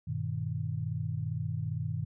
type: chord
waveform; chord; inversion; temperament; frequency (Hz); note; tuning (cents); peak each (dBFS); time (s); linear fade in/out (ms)
sine; G augmented; none; equal with one note detuned; 98 / 120.37 / 155.56; G2 / B2 / D#3; 0 / -44 / 0; -36 / -35 / -35; 0.07-2.05; 10
effects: none